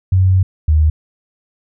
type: tone pair in turn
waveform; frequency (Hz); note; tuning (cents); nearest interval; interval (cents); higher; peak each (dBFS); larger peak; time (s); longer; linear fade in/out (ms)
sine; 93.6 / 77.22; F#2 / D#2; +20 / -13; minor third; 333; first; -8; neither; 0.12-0.43 / 0.68-0.9; first; 5
effects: none